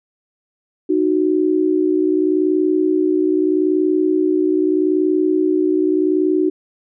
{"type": "tone pair together", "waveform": "sine", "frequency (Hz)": [309.2, 370], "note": ["D#4", "F#4"], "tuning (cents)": [-11, 0], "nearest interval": "minor third", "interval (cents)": 311, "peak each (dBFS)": -16, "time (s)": [0.89, 6.5], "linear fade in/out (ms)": 10, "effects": []}